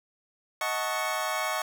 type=chord; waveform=25% pulse; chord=D# half-diminished seventh; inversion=none; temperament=equal with one note detuned; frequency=629.5 / 740 / 880 / 1108.7 Hz; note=D#5 / F#5 / A5 / C#6; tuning=+20 / 0 / 0 / 0 cents; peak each=-29 / -31 / -32 / -28 dBFS; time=0.61-1.62 s; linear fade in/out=2 ms; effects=none